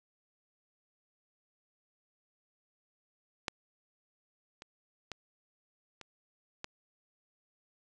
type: clicks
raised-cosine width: 0.2 ms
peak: -15 / -29 / -22 / -29 / -21 dBFS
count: 5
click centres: 3.482 / 4.621 / 5.117 / 6.013 / 6.644 s
effects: resampled to 22050 Hz